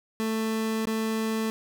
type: tone with dropouts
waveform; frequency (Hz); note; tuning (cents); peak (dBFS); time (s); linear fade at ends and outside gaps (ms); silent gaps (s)
30% pulse; 221.2; A3; +9; -23; 0.2-1.5; 0; 0.855-0.871
effects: none